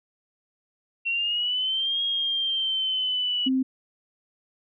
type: exponential two-way sweep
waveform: sine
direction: up then down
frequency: 2716 to 3276 to 2930 Hz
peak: -23 dBFS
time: 1.05-3.49 s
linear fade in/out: 20 ms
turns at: 2.02 s
type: tone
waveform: sine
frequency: 261.6 Hz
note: C4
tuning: in tune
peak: -20 dBFS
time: 3.46-3.63 s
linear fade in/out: 10 ms
effects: none

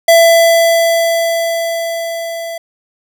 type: tone with level ramp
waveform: square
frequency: 668 Hz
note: E5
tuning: 23 cents sharp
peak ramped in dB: -4 to -22 dBFS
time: 0.08-2.58 s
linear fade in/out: 5 ms
effects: none

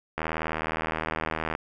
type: click train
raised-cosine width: 0.5 ms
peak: -13 dBFS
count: 110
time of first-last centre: 0.18-1.551 s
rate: 79.5 Hz
effects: none

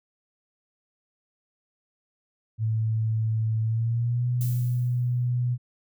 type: tone with pitch glide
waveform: sine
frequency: 110.8 to 122.94 Hz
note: A2 to B2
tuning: +13 to -7 cents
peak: -22 dBFS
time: 2.58-5.58 s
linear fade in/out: 50 ms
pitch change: +180 cents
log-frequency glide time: 3.63-4.27 s
type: noise with exponential decay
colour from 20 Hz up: violet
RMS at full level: -36 dBFS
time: 4.41-5.29 s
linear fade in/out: 0 ms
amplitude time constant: 190 ms
effects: none

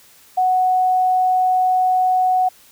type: tone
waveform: sine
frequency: 740 Hz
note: F#5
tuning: in tune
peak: -13 dBFS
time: 0.37-2.49 s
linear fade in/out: 10 ms
effects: white hiss -49 dBFS RMS until 2.71 s

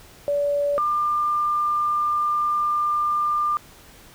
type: tone pair in turn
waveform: sine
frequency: 575 / 1196.8 Hz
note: D5 / D6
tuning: -37 / +32 cents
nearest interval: octave + minor second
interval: 1269 cents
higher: second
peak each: -19 dBFS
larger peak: neither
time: 0.28-0.78 / 0.78-3.57 s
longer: second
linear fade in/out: 0 ms
effects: pink hiss -48 dBFS RMS until 4.14 s

